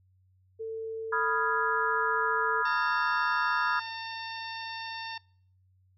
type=tone; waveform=sine; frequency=446.3 Hz; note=A4; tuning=25 cents sharp; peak=-33 dBFS; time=0.59-2.63 s; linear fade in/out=20 ms
type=chord; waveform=sine; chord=F half-diminished seventh; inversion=second; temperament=equal; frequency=987.8 / 1244.5 / 1396.9 / 1661.2 Hz; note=Cb6 / Eb6 / F6 / Ab6; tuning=0 / 0 / 0 / 0 cents; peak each=-31 dBFS; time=1.12-3.8 s; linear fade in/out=10 ms
type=harmonic tone; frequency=904 Hz; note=A5; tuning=47 cents sharp; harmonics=1 / 2 / 3 / 4 / 5 / 6; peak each=-39 / -42 / -44 / -45 / -46 / -47 dBFS; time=2.65-5.18 s; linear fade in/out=5 ms
effects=noise-tail reverb RT60 0.6 s tail -26 dB re dry + added 93 Hz sine -62 dBFS peak until 5.97 s